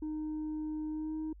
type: tone with pitch glide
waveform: sine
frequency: 308 to 312.7 Hz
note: D#4 to D#4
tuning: -17 to +9 cents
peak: -32 dBFS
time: 0.02-1.33 s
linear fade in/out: 5 ms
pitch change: +26 cents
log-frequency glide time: 0.89-1.16 s
effects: tanh soft clip ceiling -33 dBFS + added 50 Hz sine -50 dBFS peak until 1.4 s